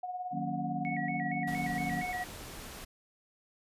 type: tone with tremolo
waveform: sine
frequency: 728 Hz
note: F#5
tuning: 28 cents flat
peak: -33 dBFS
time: 0.03-2.24 s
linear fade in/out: 5 ms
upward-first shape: sine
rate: 18 Hz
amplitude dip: 55%
type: chord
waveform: sine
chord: D# minor seventh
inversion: none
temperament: equal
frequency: 155.56 / 185 / 233.1 / 277.2 Hz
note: D#3 / F#3 / A#3 / C#4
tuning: 0 / 0 / 0 / 0 cents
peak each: -39 dBFS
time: 0.31-2.05 s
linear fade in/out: 50 ms
type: tone with vibrato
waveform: sine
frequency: 2060 Hz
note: C7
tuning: 28 cents flat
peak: -37 dBFS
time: 0.85-2.24 s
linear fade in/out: 0 ms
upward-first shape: square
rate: 4.3 Hz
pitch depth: 120 cents each way
type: noise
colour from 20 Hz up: pink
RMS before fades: -45 dBFS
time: 1.47-2.85 s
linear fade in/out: 10 ms
effects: resampled to 32000 Hz